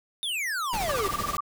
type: exponential sweep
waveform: square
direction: down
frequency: 3694 to 371.3 Hz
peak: -28 dBFS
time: 0.23-1.08 s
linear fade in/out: 0 ms
type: noise with tremolo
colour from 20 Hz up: pink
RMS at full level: -32 dBFS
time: 0.73-1.37 s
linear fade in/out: 2 ms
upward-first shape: sine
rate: 13 Hz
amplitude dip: 40%
type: tone bursts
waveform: sine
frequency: 1174.7 Hz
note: D6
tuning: in tune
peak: -25 dBFS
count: 11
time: 0.89-1.406 s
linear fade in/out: 5 ms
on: 26 ms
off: 23 ms
effects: none